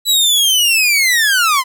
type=linear sweep; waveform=sawtooth; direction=down; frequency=3972 to 993 Hz; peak=-7 dBFS; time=0.05-1.64 s; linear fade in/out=50 ms; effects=none